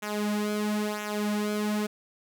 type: tone with flanger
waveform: sawtooth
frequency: 209.7 Hz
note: G#3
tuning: 17 cents sharp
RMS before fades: -29 dBFS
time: 0.02-1.87 s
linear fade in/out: 10 ms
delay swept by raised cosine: 0.21 to 3.71 ms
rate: 1 Hz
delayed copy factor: -0.75
effects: none